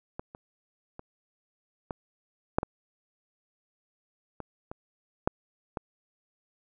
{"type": "clicks", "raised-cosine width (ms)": 1, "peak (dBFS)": [-21, -29, -27, -19, -8, -16, -23, -24, -9, -18], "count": 10, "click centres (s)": [0.195, 0.349, 0.994, 1.908, 2.585, 2.631, 4.403, 4.715, 5.275, 5.772], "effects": []}